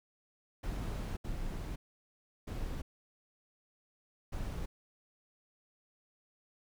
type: noise bursts at uneven times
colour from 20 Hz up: brown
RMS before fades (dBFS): -38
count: 4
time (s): 0.63-1.17 / 1.24-1.76 / 2.47-2.82 / 4.32-4.66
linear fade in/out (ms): 10
effects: none